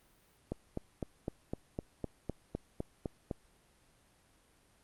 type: click train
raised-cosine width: 2 ms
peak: -22 dBFS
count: 12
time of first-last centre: 0.52-3.312 s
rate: 3.94 Hz
effects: pink hiss -67 dBFS RMS until 4.83 s + Opus 32 kbps